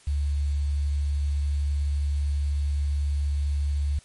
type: tone with quantisation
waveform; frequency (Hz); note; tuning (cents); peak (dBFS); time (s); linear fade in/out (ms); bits
sine; 72; D2; -34; -22; 0.07-3.99; 5; 8
effects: white hiss -55 dBFS RMS until 4.04 s + MP3 48 kbps